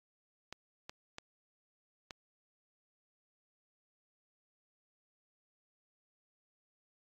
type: clicks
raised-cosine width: 0.2 ms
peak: -26 dBFS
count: 4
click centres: 0.526 / 0.895 / 1.184 / 2.108 s
effects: AAC 32 kbps